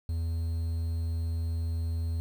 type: tone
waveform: triangle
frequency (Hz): 82.6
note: E2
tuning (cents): +4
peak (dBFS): -26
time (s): 0.09-2.2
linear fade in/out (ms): 0
effects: 9-bit